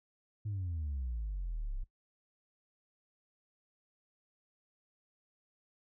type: exponential sweep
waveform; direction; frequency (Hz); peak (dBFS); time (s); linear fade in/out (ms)
sine; down; 108.2 to 30.88; -33; 0.45-1.84; 10
effects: noise-tail reverb RT60 0.1 s tail -18 dB re dry + tanh soft clip ceiling -32 dBFS